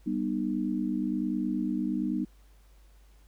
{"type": "chord", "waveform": "sine", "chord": "G augmented", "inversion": "none", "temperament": "just", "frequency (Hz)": [196, 245, 306.2], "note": ["G3", "B3", "D#4"], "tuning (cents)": [0, -14, -28], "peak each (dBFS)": [-32, -31, -31], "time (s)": [0.06, 2.25], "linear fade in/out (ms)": 10, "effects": ["added 50 Hz sine -54 dBFS peak until 3.27 s", "pink hiss -66 dBFS RMS until 3.27 s"]}